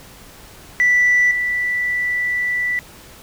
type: tone with level steps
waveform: sine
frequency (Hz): 1970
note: B6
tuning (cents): -5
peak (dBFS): -10 / -17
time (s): 0.8-2.79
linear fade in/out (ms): 0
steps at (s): 1.31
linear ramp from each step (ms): 2
effects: tanh soft clip ceiling -8 dBFS + pink hiss -42 dBFS RMS until 3.22 s